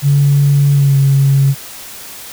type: tone with pitch glide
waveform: sine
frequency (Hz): 141.9 to 137.7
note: C#3 to C#3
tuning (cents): +41 to -11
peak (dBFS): -6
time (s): 0.02-1.55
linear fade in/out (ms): 50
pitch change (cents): -52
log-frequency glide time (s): 0.74-0.96
effects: tanh soft clip ceiling -2 dBFS + white hiss -31 dBFS RMS until 2.32 s